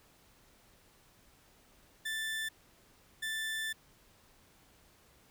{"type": "tone bursts at uneven times", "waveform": "30% pulse", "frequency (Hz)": 1765, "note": "A6", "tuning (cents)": 5, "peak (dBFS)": -32, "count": 2, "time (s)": [[2.05, 2.49], [3.22, 3.73]], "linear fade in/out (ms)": 10, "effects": ["pink hiss -64 dBFS RMS until 5.3 s"]}